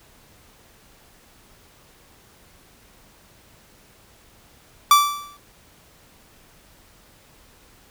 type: tone with exponential decay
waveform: 45% pulse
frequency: 1164 Hz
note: D6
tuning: 16 cents flat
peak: -8 dBFS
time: 4.91-5.37 s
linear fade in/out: 2 ms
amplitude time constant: 100 ms
effects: pink hiss -53 dBFS RMS until 7.9 s